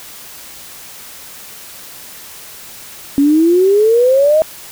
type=exponential sweep; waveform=sine; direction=up; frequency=276.4 to 641 Hz; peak=-7 dBFS; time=3.18-4.42 s; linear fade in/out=0 ms; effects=white hiss -34 dBFS RMS until 4.71 s